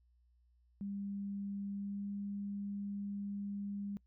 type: tone with pitch glide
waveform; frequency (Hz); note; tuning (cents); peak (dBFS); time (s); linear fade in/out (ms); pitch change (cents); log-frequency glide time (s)
sine; 200 to 201.5; G3 to G3; +35 to +48; -38; 0.81-3.97; 0; +13; 1.72-2.1
effects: noise-tail reverb RT60 0.1 s tail -24 dB re dry + added 60 Hz sine -67 dBFS peak until 4.06 s